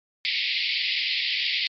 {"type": "band-pass noise", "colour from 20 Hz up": "pink", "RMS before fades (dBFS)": -26, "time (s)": [0.25, 1.67], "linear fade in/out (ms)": 0, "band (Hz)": [2000, 4900], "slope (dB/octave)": 96, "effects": ["MP3 32 kbps"]}